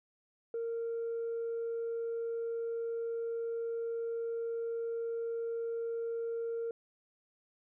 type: tone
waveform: sine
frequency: 461.8 Hz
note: A#4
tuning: 16 cents flat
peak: -32 dBFS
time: 0.54-6.71 s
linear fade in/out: 2 ms
effects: tanh soft clip ceiling -31 dBFS